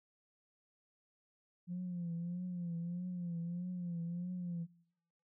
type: tone with vibrato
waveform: sine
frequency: 174.61 Hz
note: F3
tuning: in tune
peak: -36 dBFS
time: 1.67-4.67 s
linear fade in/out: 50 ms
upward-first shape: triangle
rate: 1.6 Hz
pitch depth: 77 cents each way
effects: noise-tail reverb RT60 0.8 s tail -23 dB re dry + tanh soft clip ceiling -34 dBFS